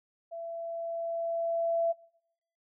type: tone with level ramp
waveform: sine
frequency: 670 Hz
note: E5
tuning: 28 cents sharp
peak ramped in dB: -37 to -24 dBFS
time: 0.31-1.93 s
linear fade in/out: 20 ms
effects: noise-tail reverb RT60 0.8 s tail -25 dB re dry